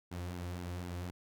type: tone with flanger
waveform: sawtooth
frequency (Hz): 88.5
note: F2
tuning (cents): +23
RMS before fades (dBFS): -41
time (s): 0.11-1.11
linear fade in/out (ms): 10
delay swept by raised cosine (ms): 1.6 to 5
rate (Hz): 4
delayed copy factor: -0.55
effects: none